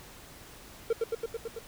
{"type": "tone with echo", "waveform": "triangle", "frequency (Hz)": 457.2, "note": "A#4", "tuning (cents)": -34, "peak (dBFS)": -21, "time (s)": [0.9, 0.93], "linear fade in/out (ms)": 5, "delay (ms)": 110, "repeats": 6, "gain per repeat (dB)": -2, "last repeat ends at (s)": 1.59, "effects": ["pink hiss -50 dBFS RMS until 1.67 s"]}